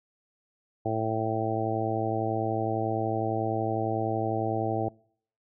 harmonic tone, 110.9 Hz, A2, 14 cents sharp, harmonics 1 / 2 / 3 / 4 / 5 / 6 / 7, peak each -32 / -38 / -32 / -34 / -36 / -33 / -32 dBFS, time 0.85-4.89 s, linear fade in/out 10 ms, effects noise-tail reverb RT60 0.6 s tail -25 dB re dry

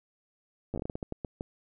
slowing click train, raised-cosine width 2 ms, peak -21 dBFS, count 13, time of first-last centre 0.74-1.409 s, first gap 9 ms, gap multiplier 1.3, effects none

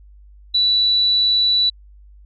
sine tone, 3951 Hz, B7, in tune, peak -13 dBFS, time 0.54-1.7 s, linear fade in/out 10 ms, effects added 50 Hz sine -42 dBFS peak until 2.25 s

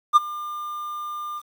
triangle tone with ADSR envelope, 1200 Hz, D6, 37 cents sharp, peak -6 dBFS, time 0.13-1.42 s, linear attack 33 ms, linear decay 22 ms, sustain -21 dB, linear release 45 ms, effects 8-bit

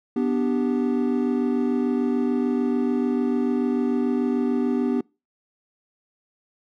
triangle chord, G major, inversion first, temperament equal, 246.9 / 293.7 / 392 Hz, B3 / D4 / G4, 0 / 0 / 0 cents, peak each -20 / -24 / -25 dBFS, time 0.16-5.01 s, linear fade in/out 5 ms, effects noise-tail reverb RT60 0.3 s tail -26 dB re dry

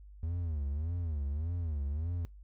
triangle tone with vibrato, 78.3 Hz, D#2, 11 cents sharp, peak -30 dBFS, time 0.23-2.25 s, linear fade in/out 0 ms, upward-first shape sine, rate 1.7 Hz, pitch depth 200 cents each way, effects noise-tail reverb RT60 0.2 s tail -24 dB re dry + added 50 Hz sine -49 dBFS peak until 2.43 s

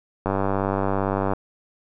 click train, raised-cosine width 1 ms, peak -9 dBFS, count 106, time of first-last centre 0.26-1.335 s, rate 97.7 Hz, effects none

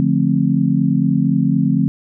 sine chord, D minor seventh, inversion none, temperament just, 146.83 / 176.2 / 220.2 / 264.3 Hz, D3 / F3 / A3 / C4, 0 / +16 / +2 / +18 cents, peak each -18 dBFS, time 0-1.88 s, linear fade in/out 0 ms, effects none

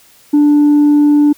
triangle tone with tanh clipping, 293.7 Hz, D4, in tune, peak -6 dBFS, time 0.33-1.33 s, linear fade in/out 10 ms, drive 6 dB, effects white hiss -46 dBFS RMS until 1.37 s

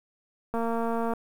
click train, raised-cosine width 1 ms, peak -17 dBFS, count 138, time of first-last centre 0.54-1.136 s, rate 230 Hz, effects 8-bit

